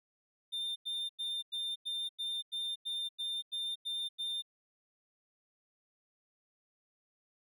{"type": "tone bursts", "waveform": "triangle", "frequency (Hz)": 3604, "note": "A7", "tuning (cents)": 41, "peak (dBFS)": -33, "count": 12, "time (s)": [0.52, 4.423], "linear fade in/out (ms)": 20, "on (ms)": 240, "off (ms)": 93, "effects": []}